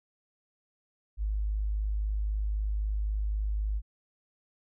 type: tone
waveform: sine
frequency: 51.91 Hz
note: G#1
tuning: in tune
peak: -27 dBFS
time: 1.17-3.82 s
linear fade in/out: 50 ms
effects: none